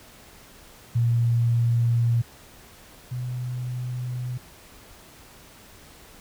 sine tone pair in turn, 117.7 / 124.7 Hz, A#2 / B2, +17 / +17 cents, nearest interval minor second, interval 100 cents, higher second, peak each -18 / -27 dBFS, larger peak first, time 0.95-2.22 / 3.11-4.38 s, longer neither, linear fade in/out 10 ms, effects pink hiss -49 dBFS RMS until 6.2 s

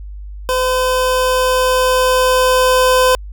25% pulse tone with level ramp, 510 Hz, C5, 44 cents flat, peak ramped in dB -10 to -5 dBFS, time 0.49-3.15 s, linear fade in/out 0 ms, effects added 50 Hz sine -27 dBFS peak until 3.32 s

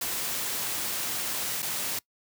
white noise with dropouts, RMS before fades -31 dBFS, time 0.01-1.99 s, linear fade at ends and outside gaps 5 ms, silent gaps 1.622-1.626 s, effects noise-tail reverb RT60 0.1 s tail -23 dB re dry + high-pass 80 Hz 12 dB/octave

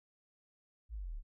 sine linear sweep, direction down, 58.27 to 30.66 Hz, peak -39 dBFS, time 0.89-1.23 s, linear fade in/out 50 ms, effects none

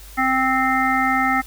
harmonic tone, 261.6 Hz, C4, in tune, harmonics 1 / 3 / 5 / 7 / 8, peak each -23 / -21 / -21 / -24 / -24 dBFS, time 0.17-1.42 s, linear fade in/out 20 ms, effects added 50 Hz sine -39 dBFS peak until 1.46 s + white hiss -44 dBFS RMS until 1.46 s

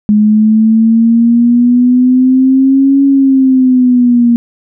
sine exponential two-way sweep, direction up then down, 209 to 277.2 to 234.9 Hz, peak -4 dBFS, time 0.09-4.36 s, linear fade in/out 0 ms, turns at 3.04 s, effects none

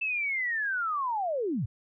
sine linear sweep, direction down, 2656 to 87.31 Hz, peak -27 dBFS, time 0.01-1.66 s, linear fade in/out 10 ms, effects none

